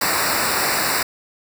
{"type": "noise with comb filter", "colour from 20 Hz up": "pink", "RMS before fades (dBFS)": -20, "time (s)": [0.01, 1.03], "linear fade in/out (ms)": 5, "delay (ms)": 0.31, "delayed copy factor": -1, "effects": []}